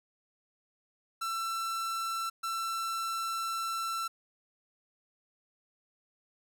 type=tone bursts at uneven times; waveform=45% pulse; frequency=1340 Hz; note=E6; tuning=28 cents sharp; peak=-32 dBFS; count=2; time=1.21-2.3 / 2.43-4.08 s; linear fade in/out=10 ms; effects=none